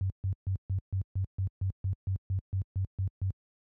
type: tone bursts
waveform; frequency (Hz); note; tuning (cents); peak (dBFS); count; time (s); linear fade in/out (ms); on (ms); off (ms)
sine; 95.4; G2; -47; -26; 15; 0.01-3.305; 0; 89; 140
effects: high-pass 60 Hz 12 dB/octave